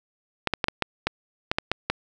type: clicks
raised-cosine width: 0.3 ms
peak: -6 dBFS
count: 10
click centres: 0.473 / 0.537 / 0.642 / 0.684 / 0.823 / 1.07 / 1.515 / 1.585 / 1.716 / 1.9 s
effects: none